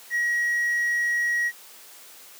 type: tone with hard clipping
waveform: sine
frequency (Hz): 1904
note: A#6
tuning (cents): +36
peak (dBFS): -22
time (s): 0.1-1.52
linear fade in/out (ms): 50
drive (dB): 2
effects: white hiss -47 dBFS RMS until 2.39 s + high-pass 300 Hz 12 dB/octave

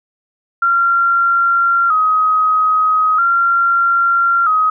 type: tone with vibrato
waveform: sine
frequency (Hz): 1318.5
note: E6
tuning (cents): 0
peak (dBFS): -10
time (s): 0.62-4.7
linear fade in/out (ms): 5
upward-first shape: square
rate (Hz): 0.39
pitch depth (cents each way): 76
effects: none

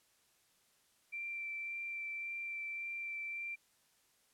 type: tone with vibrato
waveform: sine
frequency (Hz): 2349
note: D7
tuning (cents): 0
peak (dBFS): -39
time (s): 1.12-3.56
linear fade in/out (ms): 20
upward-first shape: sine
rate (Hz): 1.8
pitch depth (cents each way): 10
effects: white hiss -72 dBFS RMS until 4.33 s + low-pass 12000 Hz 12 dB/octave

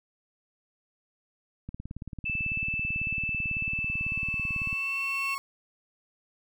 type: click train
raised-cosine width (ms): 5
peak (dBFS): -25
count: 56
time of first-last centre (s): 1.69-4.729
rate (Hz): 18.1
type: tone with pitch glide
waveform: sine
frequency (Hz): 2637 to 2686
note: E7 to E7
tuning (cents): 0 to +32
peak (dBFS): -28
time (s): 2.25-5.35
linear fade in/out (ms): 10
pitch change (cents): +32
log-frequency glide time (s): 4.61-5.03
type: tone with exponential growth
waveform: 35% pulse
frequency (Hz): 1100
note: C#6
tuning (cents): -14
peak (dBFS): -30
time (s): 3.35-5.38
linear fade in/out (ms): 0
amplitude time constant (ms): 440
effects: none

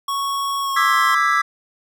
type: tone with pitch glide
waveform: square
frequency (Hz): 1108.7 to 1063.5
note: C#6 to C6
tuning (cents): 0 to +28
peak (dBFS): -21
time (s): 0.08-1.15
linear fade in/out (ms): 5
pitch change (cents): -72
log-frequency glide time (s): 0.61-0.94
type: chord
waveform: triangle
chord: E dominant seventh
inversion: third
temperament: equal with one note detuned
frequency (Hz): 1174.7 / 1318.5 / 1649.7 / 1975.5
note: D6 / E6 / G#6 / B6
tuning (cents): 0 / 0 / -12 / 0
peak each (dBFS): -18 / -17 / -20 / -20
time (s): 0.76-1.42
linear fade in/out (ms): 10
effects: none

